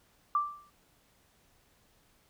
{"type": "tone with exponential decay", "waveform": "sine", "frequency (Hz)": 1174.7, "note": "D6", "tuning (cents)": 0, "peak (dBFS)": -22, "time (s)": [0.35, 0.7], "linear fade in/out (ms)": 2, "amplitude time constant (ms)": 74, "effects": ["pink hiss -67 dBFS RMS until 2.29 s"]}